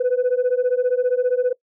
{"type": "beating tone pair", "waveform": "sine", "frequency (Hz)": [491.1, 506.1], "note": ["B4", "B4"], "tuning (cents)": [-10, 42], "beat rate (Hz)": 15, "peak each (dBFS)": -18, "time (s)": [0, 1.53], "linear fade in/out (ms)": 10, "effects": ["noise-tail reverb RT60 0.1 s tail -22 dB re dry", "tanh soft clip ceiling -13 dBFS"]}